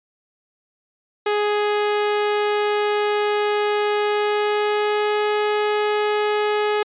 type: tone with pitch glide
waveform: sawtooth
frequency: 416.6 to 420 Hz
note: G#4 to G#4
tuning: +5 to +19 cents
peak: -14 dBFS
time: 1.26-6.83 s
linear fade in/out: 5 ms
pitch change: +14 cents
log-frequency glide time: 4.02-5.27 s
effects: resampled to 8000 Hz